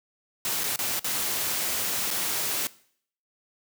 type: noise with dropouts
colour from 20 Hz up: white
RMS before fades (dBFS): -28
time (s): 0.45-2.67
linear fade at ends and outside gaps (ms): 1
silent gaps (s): 0.636-0.64 / 0.76-0.79 / 0.994-1.044 / 2.105-2.111
effects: noise-tail reverb RT60 0.6 s tail -20 dB re dry + high-pass 100 Hz 12 dB/octave